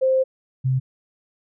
sine tone pair in turn, 524 / 130.55 Hz, C5 / C3, +2 / -3 cents, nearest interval 2 octaves, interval 2405 cents, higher first, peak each -15 / -17 dBFS, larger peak first, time 0.01-0.24 / 0.64-0.8 s, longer first, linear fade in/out 20 ms, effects none

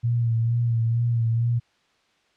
sine tone with vibrato, 116.54 Hz, A#2, in tune, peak -19 dBFS, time 0.03-1.6 s, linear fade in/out 20 ms, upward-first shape sine, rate 2.2 Hz, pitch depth 38 cents each way, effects white hiss -64 dBFS RMS until 2.36 s + low-pass 4000 Hz 12 dB/octave

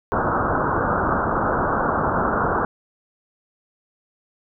white low-pass noise, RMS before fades -21 dBFS, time 0.12-2.65 s, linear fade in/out 0 ms, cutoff 1500 Hz, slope 96 dB/octave, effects none

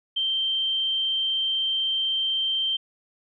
sine tone, 3136 Hz, G7, in tune, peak -22 dBFS, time 0.16-2.77 s, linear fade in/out 10 ms, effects none

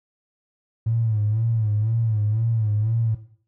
triangle tone with vibrato, 110 Hz, A2, in tune, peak -15 dBFS, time 0.86-3.15 s, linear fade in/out 10 ms, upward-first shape sine, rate 2 Hz, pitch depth 88 cents each way, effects noise-tail reverb RT60 0.5 s tail -17 dB re dry + tanh soft clip ceiling -16 dBFS

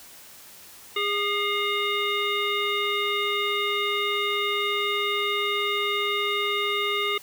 harmonic tone with a mistuned harmonic, 408 Hz, G#4, 31 cents flat, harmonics 1 / 3 / 5 / 7 / 9, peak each -29 / -29 / -28 / -31 / -31 dBFS, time 0.96-7.18 s, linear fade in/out 5 ms, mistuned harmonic 5, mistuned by +66 cents, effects white hiss -47 dBFS RMS until 7.22 s

